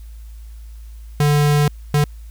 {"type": "tone bursts at uneven times", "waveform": "square", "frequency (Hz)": 146.83, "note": "D3", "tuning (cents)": 0, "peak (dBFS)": -13, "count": 2, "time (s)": [[1.2, 1.68], [1.94, 2.04]], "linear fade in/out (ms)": 2, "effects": ["added 55 Hz sine -33 dBFS peak until 2.3 s", "white hiss -55 dBFS RMS until 2.3 s"]}